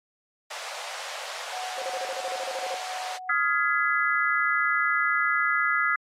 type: high-pass noise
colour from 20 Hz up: pink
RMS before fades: -36 dBFS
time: 0.5-3.18 s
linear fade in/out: 10 ms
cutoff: 540 Hz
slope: 48 dB/octave
type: tone with tremolo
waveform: sine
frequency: 740 Hz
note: F#5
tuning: in tune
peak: -32 dBFS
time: 1.52-3.32 s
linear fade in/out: 20 ms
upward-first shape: sine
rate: 2.8 Hz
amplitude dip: 40%
type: tone bursts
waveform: sine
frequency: 532 Hz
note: C5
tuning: 29 cents sharp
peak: -31 dBFS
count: 13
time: 1.78-2.744 s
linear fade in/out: 2 ms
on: 40 ms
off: 37 ms
type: chord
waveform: sine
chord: F half-diminished seventh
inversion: third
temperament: just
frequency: 1257.2 / 1396.9 / 1676.3 / 2012 Hz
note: Eb6 / F6 / Ab6 / Cb7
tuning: +18 / 0 / +16 / +32 cents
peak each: -27 dBFS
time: 3.29-5.96 s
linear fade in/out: 5 ms
effects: low-pass 7000 Hz 12 dB/octave + AAC 48 kbps